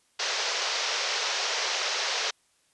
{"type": "band-pass noise", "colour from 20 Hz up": "white", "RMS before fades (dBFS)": -29, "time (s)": [0.19, 2.31], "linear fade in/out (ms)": 10, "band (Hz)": [410, 6100], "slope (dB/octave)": 48, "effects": ["white hiss -67 dBFS RMS until 2.73 s", "resampled to 24000 Hz"]}